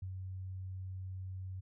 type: tone with ADSR envelope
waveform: sine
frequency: 93.7 Hz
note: F#2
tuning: 22 cents sharp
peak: -38 dBFS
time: 0.02-1.61 s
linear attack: 6 ms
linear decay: 82 ms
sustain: -2 dB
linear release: 16 ms
effects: none